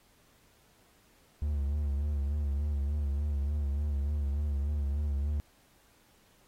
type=tone with vibrato; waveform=triangle; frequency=72 Hz; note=D2; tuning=34 cents flat; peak=-26 dBFS; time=1.42-5.4 s; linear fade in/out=0 ms; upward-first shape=sine; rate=3.4 Hz; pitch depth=60 cents each way; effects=pink hiss -65 dBFS RMS until 6.47 s + AAC 48 kbps